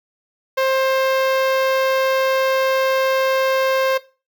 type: tone with notch filter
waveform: sawtooth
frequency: 529 Hz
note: C5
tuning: 19 cents sharp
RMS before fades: -18 dBFS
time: 0.57-3.98 s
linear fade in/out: 10 ms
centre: 8800 Hz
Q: 0.52
effects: noise-tail reverb RT60 0.3 s tail -17 dB re dry